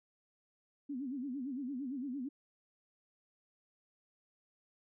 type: tone with vibrato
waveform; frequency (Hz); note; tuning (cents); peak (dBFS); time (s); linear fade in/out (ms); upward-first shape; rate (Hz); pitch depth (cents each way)
sine; 265.3; C4; +24; -37; 0.89-2.29; 10; sine; 8.8; 160
effects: none